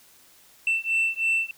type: beating tone pair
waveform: sine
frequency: 2676 / 2679.1 Hz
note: E7 / E7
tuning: +25 / +27 cents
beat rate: 3.1 Hz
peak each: -23 / -23 dBFS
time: 0.67-1.51 s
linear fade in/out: 2 ms
effects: tanh soft clip ceiling -18 dBFS + white hiss -55 dBFS RMS until 1.57 s